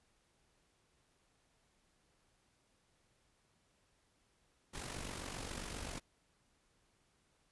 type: noise with amplitude modulation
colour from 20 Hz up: pink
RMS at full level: -42 dBFS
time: 4.73-6 s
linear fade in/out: 20 ms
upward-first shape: sine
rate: 47.5 Hz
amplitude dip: 60%
effects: pink hiss -75 dBFS RMS until 7.51 s + resampled to 24000 Hz